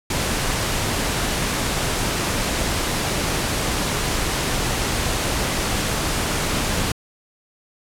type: noise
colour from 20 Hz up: pink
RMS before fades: -22 dBFS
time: 0.1-6.92 s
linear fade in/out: 5 ms
effects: low-pass 11000 Hz 12 dB/octave